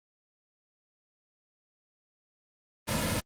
pink noise with comb filter, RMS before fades -29 dBFS, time 2.87-3.21 s, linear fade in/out 20 ms, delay 2.6 ms, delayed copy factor -0.7, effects low-pass 12000 Hz 12 dB/octave + Opus 32 kbps

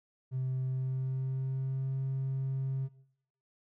triangle tone with pitch glide, 130 to 133.73 Hz, C3 to C3, -11 to +38 cents, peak -27 dBFS, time 0.31-2.89 s, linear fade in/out 50 ms, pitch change +49 cents, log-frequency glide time 0.64-1.95 s, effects noise-tail reverb RT60 0.7 s tail -21 dB re dry + tanh soft clip ceiling -27 dBFS

